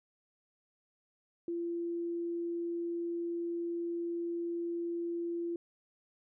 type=tone; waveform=sine; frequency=341.3 Hz; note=F4; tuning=40 cents flat; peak=-33 dBFS; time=1.48-5.56 s; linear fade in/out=2 ms; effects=none